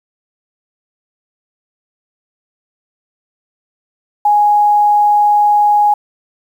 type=tone; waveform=sine; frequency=830.6 Hz; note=G#5; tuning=in tune; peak=-7 dBFS; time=4.25-5.94 s; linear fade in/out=5 ms; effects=7-bit